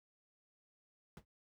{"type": "noise with exponential decay", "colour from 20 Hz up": "brown", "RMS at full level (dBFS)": -44, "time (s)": [1.17, 1.25], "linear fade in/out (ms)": 1, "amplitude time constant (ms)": 16, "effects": []}